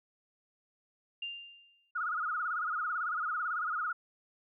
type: tone with exponential decay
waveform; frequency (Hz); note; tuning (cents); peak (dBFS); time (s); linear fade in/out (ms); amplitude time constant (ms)
sine; 2794; F7; 0; -34; 1.22-1.91; 5; 150
type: tone with vibrato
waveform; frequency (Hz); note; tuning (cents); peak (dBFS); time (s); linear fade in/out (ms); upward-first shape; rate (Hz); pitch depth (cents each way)
sine; 1339; E6; +27; -31; 1.95-3.93; 10; sine; 18; 150
effects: none